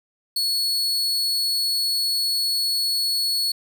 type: tone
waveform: 40% pulse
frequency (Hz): 4385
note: C#8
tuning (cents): -20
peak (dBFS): -19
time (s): 0.36-3.52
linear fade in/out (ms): 5
effects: none